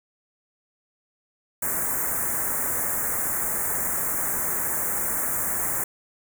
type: band-stop noise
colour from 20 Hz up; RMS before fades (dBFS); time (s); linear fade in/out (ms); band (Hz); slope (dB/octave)
white; -26; 1.62-5.84; 5; 2000 to 7000; 48
effects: none